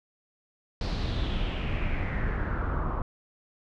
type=noise with low-pass filter sweep; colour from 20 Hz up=brown; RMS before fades=-29 dBFS; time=0.81-3.02 s; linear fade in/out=2 ms; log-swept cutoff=4700 to 1100 Hz; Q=4; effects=none